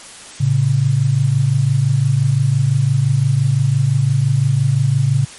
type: tone pair together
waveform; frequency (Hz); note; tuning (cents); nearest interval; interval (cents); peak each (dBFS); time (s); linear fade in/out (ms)
sine; 112.75 / 138.59; A2 / C#3; +43 / 0; major third; 357; -16 / -13; 0.4-5.25; 10
effects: white hiss -36 dBFS RMS until 5.38 s + MP3 48 kbps